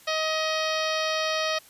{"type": "harmonic tone", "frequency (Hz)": 630, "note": "D#5", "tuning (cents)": 21, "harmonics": [1, 2, 3, 4, 5, 6, 7, 8, 9], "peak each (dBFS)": [-28, -31, -33, -34, -35, -36, -36, -37, -38], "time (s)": [0.07, 1.59], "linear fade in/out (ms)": 10, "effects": ["white hiss -53 dBFS RMS until 1.69 s", "resampled to 32000 Hz"]}